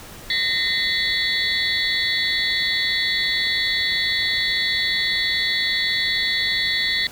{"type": "tone cluster", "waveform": "sine", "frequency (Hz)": [1847, 2035, 3458, 3915, 4380], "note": ["A#6", "C7", "A7", "B7", "C#8"], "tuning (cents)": [-16, -49, -31, -16, -22], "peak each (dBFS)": -25, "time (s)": [0.3, 7.07], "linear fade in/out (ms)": 2, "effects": ["tanh soft clip ceiling -7 dBFS", "pink hiss -40 dBFS RMS until 7.11 s"]}